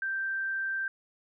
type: tone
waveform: sine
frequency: 1568 Hz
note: G6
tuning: in tune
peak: -29 dBFS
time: 0.02-0.88 s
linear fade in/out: 2 ms
effects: none